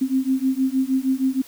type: beating tone pair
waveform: sine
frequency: 260.5 / 266.9 Hz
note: C4 / C4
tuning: -7 / +35 cents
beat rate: 6.4 Hz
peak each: -21 dBFS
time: 0.01-1.42 s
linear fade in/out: 10 ms
effects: white hiss -46 dBFS RMS until 1.47 s